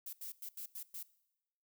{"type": "noise bursts at uneven times", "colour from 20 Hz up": "violet", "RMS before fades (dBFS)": -45, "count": 6, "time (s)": [[0.06, 0.13], [0.21, 0.32], [0.42, 0.49], [0.57, 0.66], [0.75, 0.83], [0.94, 1.03]], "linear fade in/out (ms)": 5, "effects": ["noise-tail reverb RT60 0.9 s tail -20 dB re dry"]}